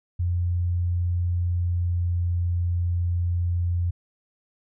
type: tone with pitch glide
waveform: sine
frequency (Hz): 87.8 to 87.29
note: F2 to F2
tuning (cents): +10 to 0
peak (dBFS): -21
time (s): 0.19-3.91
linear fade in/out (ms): 10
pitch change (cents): -10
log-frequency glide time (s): 1.45-2.19
effects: none